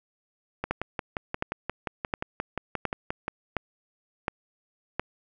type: two click trains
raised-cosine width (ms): 0.5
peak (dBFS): -11 / -14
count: 7 / 16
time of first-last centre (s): 0.71-4.996 / 0.64-3.281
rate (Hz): 1.4 / 5.68
effects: none